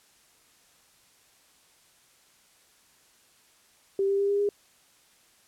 sine tone with pitch steps, 392 / 395.9 / 399.8 / 403.7 / 407.7 Hz, G4 / G4 / G4 / G#4 / G#4, 0 / +17 / +34 / -49 / -32 cents, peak -22 dBFS, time 3.99-4.49 s, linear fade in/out 2 ms, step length 100 ms, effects white hiss -61 dBFS RMS until 5.47 s + low-pass 11000 Hz 12 dB/octave

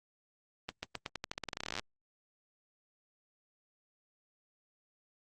accelerating click train, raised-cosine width 0.2 ms, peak -19 dBFS, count 24, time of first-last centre 0.69-1.795 s, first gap 140 ms, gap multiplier 0.88, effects Opus 24 kbps

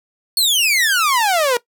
sawtooth exponential sweep, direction down, 4435 to 466.2 Hz, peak -10 dBFS, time 0.37-1.57 s, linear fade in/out 2 ms, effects noise-tail reverb RT60 0.1 s tail -19 dB re dry

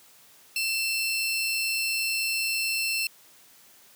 sawtooth tone pair together, 2671 / 4240 Hz, E7 / C8, +22 / +22 cents, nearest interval minor sixth, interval 800 cents, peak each -23 / -29 dBFS, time 0.56-3.07 s, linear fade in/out 2 ms, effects white hiss -55 dBFS RMS until 3.95 s + high-pass 100 Hz 12 dB/octave

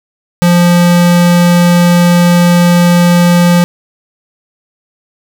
square tone, 174.61 Hz, F3, in tune, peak -5 dBFS, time 0.42-3.64 s, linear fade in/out 0 ms, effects none

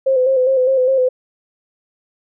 sine tone with vibrato, 520 Hz, C5, 11 cents flat, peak -11 dBFS, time 0.06-1.09 s, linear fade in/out 10 ms, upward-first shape square, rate 4.9 Hz, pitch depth 41 cents each way, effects none

